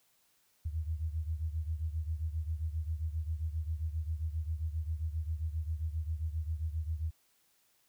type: beating tone pair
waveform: sine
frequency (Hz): 77.5 / 85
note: D#2 / F2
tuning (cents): -6 / -46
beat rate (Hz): 7.5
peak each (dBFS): -34 / -38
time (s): 0.65-7.11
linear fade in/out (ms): 10
effects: white hiss -71 dBFS RMS until 7.88 s